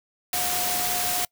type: tone in noise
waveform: sine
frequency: 718 Hz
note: F5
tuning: 48 cents sharp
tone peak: -31 dBFS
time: 0.33-1.25 s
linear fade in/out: 2 ms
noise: white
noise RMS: -26 dBFS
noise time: 0.33-1.25 s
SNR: -8 dB
effects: noise-tail reverb RT60 0.1 s tail -25 dB re dry